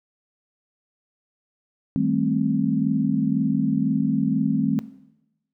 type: chord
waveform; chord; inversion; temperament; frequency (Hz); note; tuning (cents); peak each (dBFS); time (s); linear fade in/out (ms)
sine; A half-diminished seventh; second; just; 158.4 / 198 / 220 / 264; Eb3 / G3 / A3 / C4; +31 / +18 / 0 / +16; -26 / -25 / -26 / -22; 1.96-4.79; 0
effects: noise-tail reverb RT60 0.9 s tail -17 dB re dry